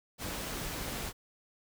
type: noise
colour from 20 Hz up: pink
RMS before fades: -38 dBFS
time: 0.18-1.13 s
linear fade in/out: 50 ms
effects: none